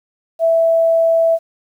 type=tone; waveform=sine; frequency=659.3 Hz; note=E5; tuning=in tune; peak=-10 dBFS; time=0.39-1.39 s; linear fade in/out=50 ms; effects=8-bit